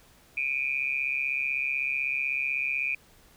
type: tone with amplitude modulation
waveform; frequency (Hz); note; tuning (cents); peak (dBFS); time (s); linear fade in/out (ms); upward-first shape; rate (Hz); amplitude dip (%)
sine; 2422; D#7; -47; -22; 0.37-2.95; 5; sine; 136; 90
effects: pink hiss -58 dBFS RMS until 3.36 s